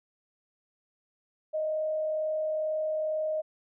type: tone with frequency modulation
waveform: sine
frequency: 622.3 Hz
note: D#5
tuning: in tune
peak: -27 dBFS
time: 1.53-3.42 s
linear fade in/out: 20 ms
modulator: 42.2 Hz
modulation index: 0.22
effects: none